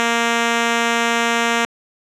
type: tone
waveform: 5% pulse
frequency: 233.1 Hz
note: A#3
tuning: in tune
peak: -4 dBFS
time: 0-1.65 s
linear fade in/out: 0 ms
effects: low-pass 7000 Hz 12 dB/octave